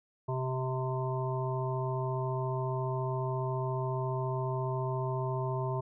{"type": "harmonic tone", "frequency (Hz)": 129.6, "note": "C3", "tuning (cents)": -16, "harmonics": [1, 3, 5, 7, 8], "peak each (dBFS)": [-32, -37, -39, -40, -41], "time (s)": [0.28, 5.81], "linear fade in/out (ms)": 10, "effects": []}